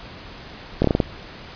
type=slowing click train; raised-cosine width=2 ms; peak=-3 dBFS; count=6; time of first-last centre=0.82-1.002 s; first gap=24 ms; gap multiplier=1.21; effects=pink hiss -39 dBFS RMS until 1.55 s + resampled to 11025 Hz